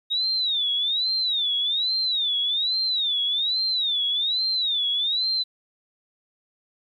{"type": "tone with vibrato", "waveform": "sine", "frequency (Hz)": 3729, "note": "A#7", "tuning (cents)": 0, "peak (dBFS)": -21, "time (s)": [0.1, 5.44], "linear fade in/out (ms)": 20, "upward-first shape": "sine", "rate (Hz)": 1.2, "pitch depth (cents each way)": 190, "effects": ["10-bit"]}